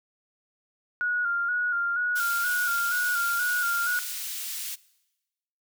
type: tone with vibrato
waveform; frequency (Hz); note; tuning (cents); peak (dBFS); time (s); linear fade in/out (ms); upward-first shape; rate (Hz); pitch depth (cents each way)
sine; 1426; F6; +36; -24; 1.01-3.99; 0; square; 2.1; 37
type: high-pass noise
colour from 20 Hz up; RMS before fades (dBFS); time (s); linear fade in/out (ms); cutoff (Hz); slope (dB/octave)
white; -34; 2.15-4.76; 20; 2500; 12
effects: noise-tail reverb RT60 1.0 s tail -21 dB re dry